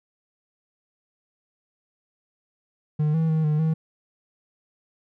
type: tone with pitch steps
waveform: triangle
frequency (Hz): 151.5 / 161.5 / 158.2 / 151.6 / 159.4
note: D#3 / E3 / D#3 / D#3 / D#3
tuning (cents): -46 / -35 / +29 / -45 / +42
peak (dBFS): -17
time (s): 2.99-3.74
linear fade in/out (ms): 10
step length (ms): 150
effects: none